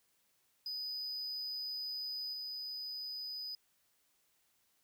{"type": "tone with level steps", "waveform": "triangle", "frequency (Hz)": 4983, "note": "D#8", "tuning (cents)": 2, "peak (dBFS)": [-37, -39], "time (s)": [0.66, 3.55], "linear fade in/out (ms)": 2, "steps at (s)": 2.33, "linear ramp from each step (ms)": 5, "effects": ["white hiss -75 dBFS RMS until 4.83 s"]}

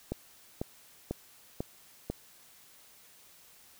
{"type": "click train", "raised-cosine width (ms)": 2, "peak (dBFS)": -19, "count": 5, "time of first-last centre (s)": [0.12, 2.1], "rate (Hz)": 2.02, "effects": ["white hiss -58 dBFS RMS until 3.79 s"]}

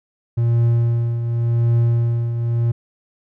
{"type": "tone with tremolo", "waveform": "triangle", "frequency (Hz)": 117.4, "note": "A#2", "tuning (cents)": 13, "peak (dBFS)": -10, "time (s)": [0.37, 2.72], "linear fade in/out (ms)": 10, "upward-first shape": "triangle", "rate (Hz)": 0.89, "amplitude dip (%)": 60, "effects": []}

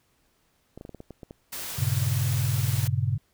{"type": "clicks", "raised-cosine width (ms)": 2, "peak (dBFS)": -27, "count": 9, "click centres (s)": [0.776, 0.811, 0.851, 0.893, 0.947, 1.004, 1.107, 1.232, 1.309]}
{"type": "noise", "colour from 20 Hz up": "white", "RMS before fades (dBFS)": -35, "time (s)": [1.52, 2.88], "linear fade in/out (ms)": 10}
{"type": "chord", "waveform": "sine", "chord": "G diminished", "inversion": "none", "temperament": "equal with one note detuned", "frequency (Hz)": [98, 117.83, 138.59], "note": ["G2", "Bb2", "Db3"], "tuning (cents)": [0, 19, 0], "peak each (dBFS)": -27, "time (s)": [1.78, 3.18], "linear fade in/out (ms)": 10}
{"effects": ["pink hiss -68 dBFS RMS until 3.33 s"]}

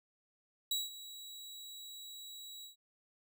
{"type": "tone with ADSR envelope", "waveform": "sawtooth", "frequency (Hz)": 3888, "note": "B7", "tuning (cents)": -28, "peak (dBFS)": -28, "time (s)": [0.71, 2.76], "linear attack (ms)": 4, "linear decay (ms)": 180, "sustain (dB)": -16, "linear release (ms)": 120, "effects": []}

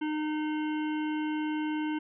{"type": "harmonic tone", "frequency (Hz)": 306.2, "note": "D#4", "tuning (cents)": -28, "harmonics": [1, 3, 5, 7, 9, 10], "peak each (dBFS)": [-29, -39, -43, -46, -48, -49], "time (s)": [0.01, 1.99], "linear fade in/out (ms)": 10, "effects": []}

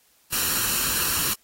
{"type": "noise with comb filter", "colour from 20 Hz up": "white", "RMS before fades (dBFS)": -24, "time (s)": [0.32, 1.34], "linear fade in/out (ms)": 10, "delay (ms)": 0.71, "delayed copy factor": 0.6, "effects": ["white hiss -61 dBFS RMS until 1.43 s", "AAC 48 kbps"]}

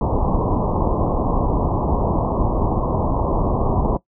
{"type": "low-pass noise", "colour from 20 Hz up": "pink", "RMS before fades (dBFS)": -19, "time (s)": [0.01, 3.97], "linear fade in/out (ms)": 2, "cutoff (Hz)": 1100, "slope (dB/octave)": 96, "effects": ["noise-tail reverb RT60 0.1 s tail -19 dB re dry"]}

